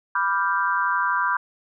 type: chord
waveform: sine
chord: G dominant seventh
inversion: first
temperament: equal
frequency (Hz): 987.8 / 1174.7 / 1396.9 / 1568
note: B5 / D6 / F6 / G6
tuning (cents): 0 / 0 / 0 / 0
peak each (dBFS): -24 / -25 / -27 / -25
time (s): 0.15-1.37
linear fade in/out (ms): 5
effects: none